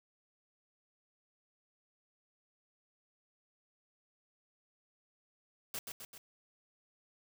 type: noise with echo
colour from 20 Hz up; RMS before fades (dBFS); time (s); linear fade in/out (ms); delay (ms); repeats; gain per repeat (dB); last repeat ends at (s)
white; -40; 5.74-5.79; 2; 130; 3; -4; 6.18
effects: none